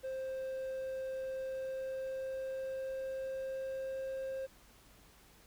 triangle tone with pitch glide, 526 to 531.2 Hz, C5 to C5, +9 to +26 cents, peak -35 dBFS, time 0.03-4.47 s, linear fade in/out 20 ms, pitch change +17 cents, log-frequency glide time 1.18-4.07 s, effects added 50 Hz sine -66 dBFS peak until 5.46 s + pink hiss -62 dBFS RMS until 5.46 s

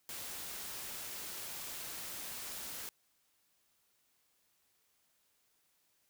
white noise, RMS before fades -44 dBFS, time 0.09-2.89 s, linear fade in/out 0 ms, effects white hiss -75 dBFS RMS until 6.09 s

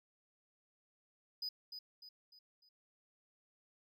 triangle tone with echo, 4978 Hz, D#8, in tune, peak -37 dBFS, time 1.42-1.49 s, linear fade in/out 5 ms, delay 300 ms, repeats 4, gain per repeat -7 dB, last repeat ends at 2.69 s, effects none

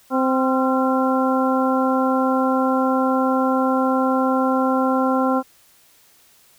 harmonic tone with a mistuned harmonic, 261 Hz, C4, 4 cents flat, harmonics 1 / 2 / 3 / 4 / 5, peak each -19 / -22 / -24 / -25 / -26 dBFS, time 0.1-5.43 s, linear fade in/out 50 ms, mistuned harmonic 5, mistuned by +74 cents, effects white hiss -54 dBFS RMS until 6.58 s

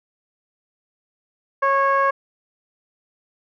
15% pulse tone with low-pass filter, 549 Hz, C#5, 17 cents flat, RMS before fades -18 dBFS, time 1.62-2.11 s, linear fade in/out 10 ms, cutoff 1300 Hz, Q 2.3, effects none

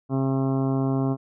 harmonic tone, 134.2 Hz, C3, 44 cents sharp, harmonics 1 / 2 / 3 / 4 / 5 / 6 / 7 / 8 / 9 / 10, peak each -24 / -24 / -31 / -40 / -34 / -39 / -44 / -39 / -47 / -47 dBFS, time 0.09-1.17 s, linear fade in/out 50 ms, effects none

